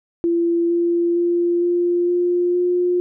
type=tone with pitch steps; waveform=sine; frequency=340 / 343.2 / 346.3 / 349.6 / 352.8 / 356.1 Hz; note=F4 / F4 / F4 / F4 / F4 / F4; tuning=-46 / -30 / -15 / +2 / +18 / +34 cents; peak=-15 dBFS; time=0.24-3 s; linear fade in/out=0 ms; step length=460 ms; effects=none